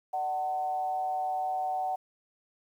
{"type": "tone with frequency modulation", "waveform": "sine", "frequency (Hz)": 750, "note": "F#5", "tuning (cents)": 23, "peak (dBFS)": -28, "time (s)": [0.13, 1.96], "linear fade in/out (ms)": 10, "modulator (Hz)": 149, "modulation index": 0.49, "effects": ["10-bit"]}